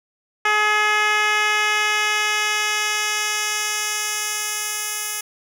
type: tone with band-pass filter sweep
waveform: 10% pulse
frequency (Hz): 422.8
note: G#4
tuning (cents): +31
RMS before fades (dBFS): -21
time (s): 0.45-5.21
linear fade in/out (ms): 5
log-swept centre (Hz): 1700 to 11000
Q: 0.78
effects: none